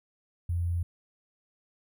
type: tone with sample-and-hold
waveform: sine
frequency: 86.3 Hz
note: F2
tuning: 20 cents flat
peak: -26 dBFS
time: 0.49-0.83 s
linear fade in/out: 5 ms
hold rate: 11025 Hz
effects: none